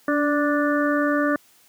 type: harmonic tone with a mistuned harmonic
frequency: 293.7 Hz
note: D4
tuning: in tune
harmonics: 1 / 2 / 4 / 5 / 6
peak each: -21 / -24 / -27 / -28 / -29 dBFS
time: 0.08-1.36 s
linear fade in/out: 2 ms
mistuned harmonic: 1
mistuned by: -24 cents
effects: white hiss -56 dBFS RMS until 1.68 s + high-pass 100 Hz 12 dB/octave